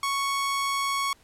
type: tone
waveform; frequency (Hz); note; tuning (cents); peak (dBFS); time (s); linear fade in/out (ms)
sawtooth; 1108.7; C#6; 0; -21; 0.03-1.13; 2
effects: pink hiss -59 dBFS RMS until 1.23 s + low-pass 12000 Hz 12 dB/octave